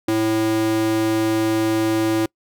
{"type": "tone with high-pass filter", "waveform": "square", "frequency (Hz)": 110, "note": "A2", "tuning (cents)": 0, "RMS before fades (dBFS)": -19, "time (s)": [0.08, 2.26], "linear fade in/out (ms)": 5, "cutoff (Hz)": 260, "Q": 9.2, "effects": ["noise-tail reverb RT60 0.1 s tail -26 dB re dry"]}